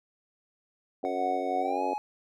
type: harmonic tone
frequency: 92.1 Hz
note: F#2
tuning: 7 cents flat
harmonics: 3 / 4 / 5 / 6 / 7 / 8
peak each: -36 / -36 / -36 / -36 / -36 / -36 dBFS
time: 1.03-1.94 s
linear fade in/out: 5 ms
type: tone with pitch glide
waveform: triangle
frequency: 740 to 840.3 Hz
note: F#5 to G#5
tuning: 0 to +20 cents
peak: -28 dBFS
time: 1.05-1.98 s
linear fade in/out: 0 ms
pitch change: +220 cents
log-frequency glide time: 1.6-1.82 s
effects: none